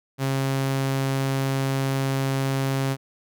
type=tone; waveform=sawtooth; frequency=135.2 Hz; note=C#3; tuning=43 cents flat; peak=-18 dBFS; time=0.18-2.97 s; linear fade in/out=50 ms; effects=none